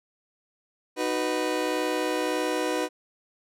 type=chord; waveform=30% pulse; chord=B major; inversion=first; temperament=just; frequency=308.7 / 370.4 / 493.9 Hz; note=D#4 / F#4 / B4; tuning=-14 / +2 / 0 cents; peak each=-27 / -28 / -26 dBFS; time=0.96-2.89 s; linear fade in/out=50 ms; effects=low-pass 12000 Hz 12 dB/octave